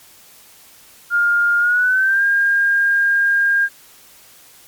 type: tone with pitch glide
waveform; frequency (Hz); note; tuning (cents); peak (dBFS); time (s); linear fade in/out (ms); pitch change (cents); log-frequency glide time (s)
sine; 1411 to 1611.5; F6 to G6; +17 to +47; -12; 1.1-3.69; 50; +230; 1.59-2.24
effects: white hiss -46 dBFS RMS until 4.67 s + MP3 96 kbps